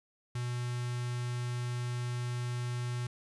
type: tone with notch filter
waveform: square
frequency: 122.1 Hz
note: B2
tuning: 19 cents flat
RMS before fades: -35 dBFS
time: 0.35-3.07 s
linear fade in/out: 5 ms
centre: 510 Hz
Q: 0.73
effects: resampled to 24000 Hz + 12-bit